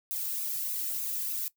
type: noise with flanger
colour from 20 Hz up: violet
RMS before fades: -33 dBFS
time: 0.11-1.48 s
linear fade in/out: 0 ms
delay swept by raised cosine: 0.78 to 1.63 ms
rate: 3.3 Hz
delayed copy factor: +0.6
effects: noise-tail reverb RT60 0.1 s tail -19 dB re dry